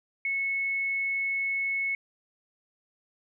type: tone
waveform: sine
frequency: 2198 Hz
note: C#7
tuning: 15 cents flat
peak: -26 dBFS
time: 0.25-1.95 s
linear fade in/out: 2 ms
effects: none